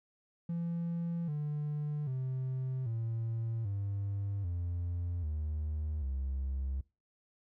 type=tone with pitch steps; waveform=triangle; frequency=169.7 / 148.59 / 130.1 / 113.92 / 99.75 / 87.34 / 76.47 / 66.96 Hz; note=F3 / D3 / C3 / A#2 / G2 / F2 / D#2 / C2; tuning=-49 / +21 / -9 / -39 / +31 / +1 / -29 / +41 cents; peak=-30 dBFS; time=0.49-6.81 s; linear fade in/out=5 ms; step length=790 ms; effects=noise-tail reverb RT60 0.3 s tail -24 dB re dry + tanh soft clip ceiling -27 dBFS